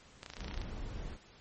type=clicks; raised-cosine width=0.2 ms; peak=-26 dBFS; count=12; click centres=0.231 / 0.262 / 0.301 / 0.336 / 0.368 / 0.406 / 0.445 / 0.482 / 0.512 / 0.542 / 0.576 / 0.616 s
type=noise; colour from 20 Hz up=brown; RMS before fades=-41 dBFS; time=0.36-1.18 s; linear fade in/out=50 ms
effects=pink hiss -59 dBFS RMS until 1.4 s + MP3 32 kbps